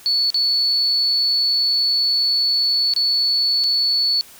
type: tone with dropouts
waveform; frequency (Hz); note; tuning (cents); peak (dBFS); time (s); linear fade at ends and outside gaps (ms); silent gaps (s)
sine; 4435; C#8; 0; -15; 0.06-4.21; 0; 0.303-0.344 / 2.937-2.963 / 3.638-3.641
effects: white hiss -44 dBFS RMS until 4.39 s